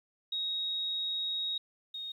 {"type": "tone pair in turn", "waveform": "sine", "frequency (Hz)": [3775, 3725], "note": ["A#7", "A#7"], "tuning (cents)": [21, -2], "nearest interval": "unison", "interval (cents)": 23, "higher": "first", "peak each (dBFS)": [-31, -37], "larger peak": "first", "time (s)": [[0.32, 1.58], [1.94, 2.12]], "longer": "first", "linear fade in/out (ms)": 5, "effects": ["11-bit"]}